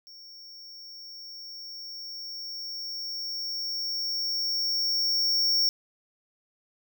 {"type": "tone with level ramp", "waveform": "square", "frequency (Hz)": 5490, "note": "F8", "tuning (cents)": -31, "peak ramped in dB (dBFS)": [-46, -21], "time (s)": [0.07, 5.69], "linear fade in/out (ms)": 0, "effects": []}